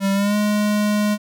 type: tone with pitch glide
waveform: square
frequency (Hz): 196 to 208.9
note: G3 to G#3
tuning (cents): 0 to +10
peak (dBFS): -17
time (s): 0-1.18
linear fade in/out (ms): 50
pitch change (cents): +110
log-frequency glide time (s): 0.13-0.36
effects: none